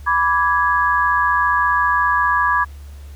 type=chord; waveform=sine; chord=G# diminished; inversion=first; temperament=equal with one note detuned; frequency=987.8 / 1162.5 / 1661.2 Hz; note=B5 / D6 / G#6; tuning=0 / -18 / 0 cents; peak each=-18 dBFS; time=0.06-2.65 s; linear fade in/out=20 ms; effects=added 71 Hz sine -33 dBFS peak until 3.15 s + pink hiss -50 dBFS RMS until 3.15 s